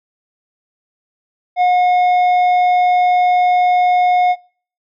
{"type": "tone with tanh clipping", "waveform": "sine", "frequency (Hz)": 722, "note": "F#5", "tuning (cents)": -43, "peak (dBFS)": -11, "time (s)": [1.56, 4.36], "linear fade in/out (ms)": 50, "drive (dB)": 7, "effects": ["noise-tail reverb RT60 0.5 s tail -25 dB re dry"]}